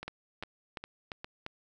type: two click trains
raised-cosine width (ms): 0.3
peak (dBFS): -24 / -22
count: 4 / 5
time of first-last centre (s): 0.03-1.245 / 0.08-1.464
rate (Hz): 2.47 / 2.89
effects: none